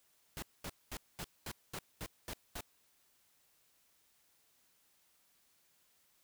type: noise bursts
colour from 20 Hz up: pink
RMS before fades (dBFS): -43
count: 9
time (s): 0.37-2.607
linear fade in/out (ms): 0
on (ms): 53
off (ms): 220
effects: white hiss -72 dBFS RMS until 6.23 s

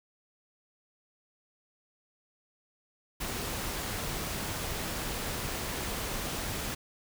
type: noise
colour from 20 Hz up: pink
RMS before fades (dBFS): -35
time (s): 3.2-6.75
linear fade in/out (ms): 10
effects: none

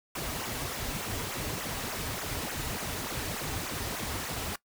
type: noise with flanger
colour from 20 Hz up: pink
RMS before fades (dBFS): -35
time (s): 0.15-4.56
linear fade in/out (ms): 5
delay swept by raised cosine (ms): 0.21 to 5.91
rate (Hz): 3.4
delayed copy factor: -0.8
effects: noise-tail reverb RT60 0.1 s tail -20 dB re dry

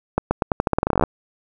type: accelerating click train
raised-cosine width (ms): 1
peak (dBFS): -3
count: 18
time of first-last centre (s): 0.18-1.037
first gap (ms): 130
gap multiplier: 0.86
effects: none

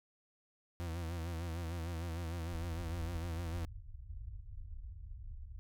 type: tone with vibrato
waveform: 40% pulse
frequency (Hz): 84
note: E2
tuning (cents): +33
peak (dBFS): -37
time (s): 0.8-3.65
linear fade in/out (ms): 0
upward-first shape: sine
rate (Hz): 6.6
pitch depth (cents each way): 75
type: low-pass noise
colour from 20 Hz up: pink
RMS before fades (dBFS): -47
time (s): 2.49-5.59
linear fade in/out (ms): 0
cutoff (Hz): 100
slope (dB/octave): 48
effects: none

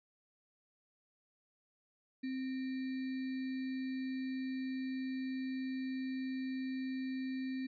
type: tone with sample-and-hold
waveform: sine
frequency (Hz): 261.6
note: C4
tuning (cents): 0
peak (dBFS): -36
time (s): 2.23-7.67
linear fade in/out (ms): 10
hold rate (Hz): 2100
effects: resampled to 11025 Hz

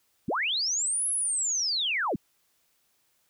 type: linear two-way sweep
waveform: sine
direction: up then down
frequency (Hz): 116.54 to 11020 to 116.54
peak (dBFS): -25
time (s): 0.28-2.16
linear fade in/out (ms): 5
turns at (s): 1.09
effects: white hiss -70 dBFS RMS until 3.29 s

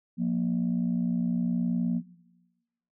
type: tone pair together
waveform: sine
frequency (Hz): 177.3 / 236.9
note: F3 / A#3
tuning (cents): +26 / +28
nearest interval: perfect fourth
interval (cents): 502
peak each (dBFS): -26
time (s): 0.17-2.02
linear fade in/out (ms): 50
effects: noise-tail reverb RT60 1.0 s tail -17 dB re dry + tanh soft clip ceiling -19 dBFS

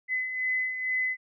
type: beating tone pair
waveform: sine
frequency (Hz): 2021 / 2023.2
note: B6 / B6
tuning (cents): +39 / +41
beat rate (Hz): 2.2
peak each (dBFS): -35 / -27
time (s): 0.08-1.17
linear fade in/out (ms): 50
effects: none

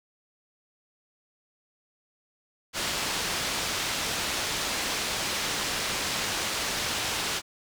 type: low-pass noise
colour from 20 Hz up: white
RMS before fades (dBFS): -30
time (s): 2.73-7.42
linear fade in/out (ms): 50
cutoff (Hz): 5500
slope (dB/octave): 12
effects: none

